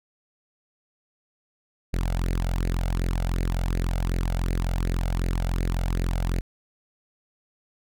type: tone with flanger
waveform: sawtooth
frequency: 43.65 Hz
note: F1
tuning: in tune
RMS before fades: -25 dBFS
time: 1.93-6.41 s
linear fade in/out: 10 ms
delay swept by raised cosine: 0.44 to 1.44 ms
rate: 2.7 Hz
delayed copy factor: +0.7
effects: none

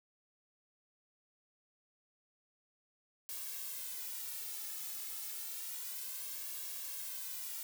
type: noise with flanger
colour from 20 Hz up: blue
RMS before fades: -43 dBFS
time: 3.29-7.63 s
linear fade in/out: 0 ms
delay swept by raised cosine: 1.8 to 2.33 ms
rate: 0.3 Hz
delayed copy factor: +0.75
effects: none

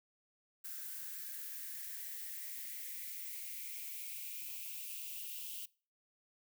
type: noise with high-pass filter sweep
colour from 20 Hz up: violet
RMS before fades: -45 dBFS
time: 0.64-5.66 s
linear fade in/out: 10 ms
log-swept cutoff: 1500 to 2900 Hz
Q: 6.1
effects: noise-tail reverb RT60 0.4 s tail -23 dB re dry

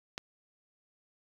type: click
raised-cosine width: 0.2 ms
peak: -19 dBFS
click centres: 0.179 s
effects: 8-bit

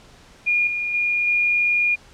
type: tone with level steps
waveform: sine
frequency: 2427 Hz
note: D#7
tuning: 44 cents flat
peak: -16 / -22 / -18 / -16 dBFS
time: 0.46-1.96 s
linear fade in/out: 20 ms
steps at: 0.67 / 0.94 / 1.27 s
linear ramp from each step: 2 ms
effects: pink hiss -49 dBFS RMS until 2.13 s + low-pass 7000 Hz 12 dB/octave

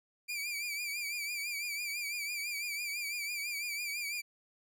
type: tone with vibrato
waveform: sawtooth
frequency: 2350 Hz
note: D7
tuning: 1 cent sharp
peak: -32 dBFS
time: 0.28-4.22 s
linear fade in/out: 20 ms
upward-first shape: triangle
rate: 6 Hz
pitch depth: 83 cents each way
effects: none

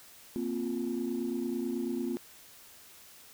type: chord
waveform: sine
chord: Bb suspended second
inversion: none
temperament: just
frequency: 233.1 / 262.2 / 349.6 Hz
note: Bb3 / C4 / F4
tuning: 0 / +4 / +2 cents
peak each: -34 dBFS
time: 0.36-2.17 s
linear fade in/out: 0 ms
effects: tanh soft clip ceiling -24 dBFS + white hiss -54 dBFS RMS until 3.33 s

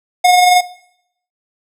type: tone with amplitude modulation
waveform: square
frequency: 722 Hz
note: F#5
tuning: 43 cents flat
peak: -6 dBFS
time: 0.24-0.61 s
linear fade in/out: 10 ms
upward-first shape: sine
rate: 22 Hz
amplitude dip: 35%
effects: noise-tail reverb RT60 0.7 s tail -17 dB re dry + low-pass 12000 Hz 12 dB/octave

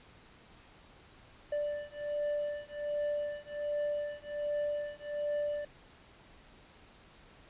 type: beating tone pair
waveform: triangle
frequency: 587.3 / 588.6 Hz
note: D5 / D5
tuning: 0 / +4 cents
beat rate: 1.3 Hz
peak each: -34 / -34 dBFS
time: 1.52-5.65 s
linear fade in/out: 5 ms
effects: pink hiss -58 dBFS RMS until 7.49 s + resampled to 8000 Hz

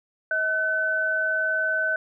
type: tone pair together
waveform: sine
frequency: 636 / 1515 Hz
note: D#5 / F#6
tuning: +38 / +40 cents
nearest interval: octave + minor third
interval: 1502 cents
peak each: -29 / -22 dBFS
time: 0.31-1.96 s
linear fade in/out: 2 ms
effects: none

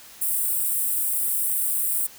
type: high-pass noise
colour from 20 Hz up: white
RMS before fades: -24 dBFS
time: 0.21-2.07 s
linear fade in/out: 10 ms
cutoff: 8000 Hz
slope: 96 dB/octave
effects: white hiss -46 dBFS RMS until 2.18 s

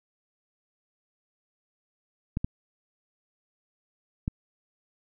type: clicks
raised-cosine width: 5 ms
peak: -15 dBFS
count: 3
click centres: 2.371 / 2.445 / 4.279 s
effects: none

